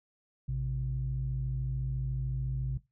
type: tone pair together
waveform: sine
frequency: 56.91 / 130.81 Hz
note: A#1 / C3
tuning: -41 / 0 cents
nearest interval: octave + major second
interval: 1441 cents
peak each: -34 / -31 dBFS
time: 0.48-2.78 s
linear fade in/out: 10 ms
effects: noise-tail reverb RT60 0.2 s tail -17 dB re dry + tanh soft clip ceiling -23 dBFS